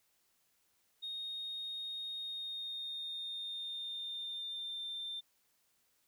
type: tone with pitch glide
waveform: sine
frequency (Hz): 3715 to 3582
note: A#7 to A7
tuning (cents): -7 to +30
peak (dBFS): -38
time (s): 1.02-5.21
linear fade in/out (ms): 20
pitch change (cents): -63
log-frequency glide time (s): 2.18-4.83
effects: tanh soft clip ceiling -35 dBFS + white hiss -75 dBFS RMS until 6.07 s